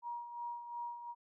sine tone with tremolo, 951 Hz, A#5, 34 cents sharp, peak -38 dBFS, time 0.02-1.15 s, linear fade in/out 50 ms, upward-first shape sine, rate 2.8 Hz, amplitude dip 60%, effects none

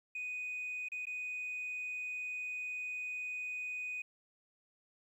sine tone with dropouts, 2489 Hz, D#7, in tune, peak -36 dBFS, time 0.15-4.02 s, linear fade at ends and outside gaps 5 ms, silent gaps 0.886-0.918 / 1.055-1.068 s, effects tanh soft clip ceiling -35 dBFS + 12-bit

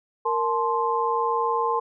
sine tone cluster, 464.9 / 867 / 1046 Hz, A#4 / A5 / C6, -5 / -26 / -1 cents, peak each -26 / -26 / -24 dBFS, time 0.25-1.8 s, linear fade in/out 10 ms, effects none

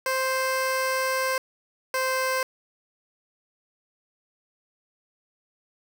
15% pulse tone pair in turn, 523.3 / 520.7 Hz, C5 / C5, 0 / -8 cents, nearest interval unison, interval 8 cents, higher first, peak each -17 dBFS, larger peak neither, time 0.06-1.38 / 1.94-2.43 s, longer first, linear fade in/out 2 ms, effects none

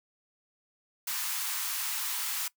white high-pass noise, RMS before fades -33 dBFS, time 1.07-2.48 s, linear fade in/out 5 ms, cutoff 840 Hz, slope 48 dB/octave, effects noise-tail reverb RT60 0.1 s tail -20 dB re dry

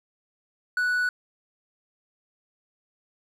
triangle tone, 1478 Hz, F#6, 2 cents flat, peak -20 dBFS, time 0.77-1.09 s, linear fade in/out 2 ms, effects none

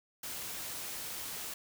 white noise, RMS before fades -41 dBFS, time 0.23-1.54 s, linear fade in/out 5 ms, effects none

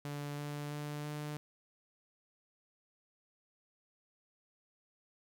sawtooth tone with pitch steps, 145 / 146.35 / 147.71 / 149.08 Hz, D3 / D3 / D3 / D3, -22 / -6 / +10 / +26 cents, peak -35 dBFS, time 0.05-1.37 s, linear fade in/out 0 ms, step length 330 ms, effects 12-bit

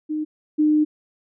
sine tone pair in turn, 306.7 / 303.9 Hz, D#4 / D#4, -25 / -41 cents, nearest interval unison, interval 16 cents, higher first, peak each -22 / -14 dBFS, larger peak second, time 0.09-0.25 / 0.58-0.85 s, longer second, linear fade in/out 20 ms, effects none

